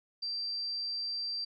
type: tone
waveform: sine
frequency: 4699 Hz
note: D8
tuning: in tune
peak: -33 dBFS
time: 0.22-1.45 s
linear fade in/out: 10 ms
effects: none